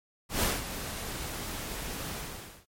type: noise with ADSR envelope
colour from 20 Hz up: pink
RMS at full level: -26 dBFS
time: 0.29-2.66 s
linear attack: 130 ms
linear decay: 190 ms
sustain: -11 dB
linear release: 530 ms
effects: MP3 64 kbps